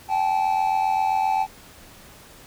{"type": "tone pair together", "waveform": "triangle", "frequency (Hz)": [775.4, 863], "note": ["G5", "A5"], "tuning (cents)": [-19, -34], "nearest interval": "major second", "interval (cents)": 185, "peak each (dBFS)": -20, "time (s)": [0.08, 1.47], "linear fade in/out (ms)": 50, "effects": ["pink hiss -47 dBFS RMS until 2.46 s"]}